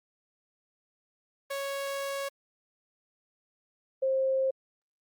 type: tone pair in turn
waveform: sawtooth / sine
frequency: 554 / 530.4 Hz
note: C#5 / C5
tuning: -1 / +23 cents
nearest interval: minor second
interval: 76 cents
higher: first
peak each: -28 / -24 dBFS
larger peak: second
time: 1.5-2.29 / 4.02-4.51 s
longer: first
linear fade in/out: 10 ms
effects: Opus 32 kbps